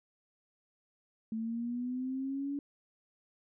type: linear sweep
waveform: sine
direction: up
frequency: 220 to 285.9 Hz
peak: -33 dBFS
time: 1.32-2.59 s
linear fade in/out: 2 ms
effects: none